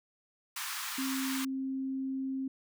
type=high-pass noise; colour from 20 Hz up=pink; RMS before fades=-38 dBFS; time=0.56-1.45 s; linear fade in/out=5 ms; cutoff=960 Hz; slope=48 dB/octave
type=tone; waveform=sine; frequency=266.1 Hz; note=C4; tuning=29 cents sharp; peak=-32 dBFS; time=0.98-2.48 s; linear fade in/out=5 ms
effects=none